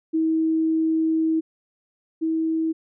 sine tone pair in turn, 320.7 / 322.1 Hz, E4 / E4, -48 / -40 cents, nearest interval unison, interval 8 cents, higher second, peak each -18 / -20 dBFS, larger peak first, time 0.13-1.41 / 2.21-2.73 s, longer first, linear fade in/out 20 ms, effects none

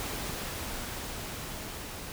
pink noise with level ramp, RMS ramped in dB -35 to -41 dBFS, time 0-2.12 s, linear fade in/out 0 ms, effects none

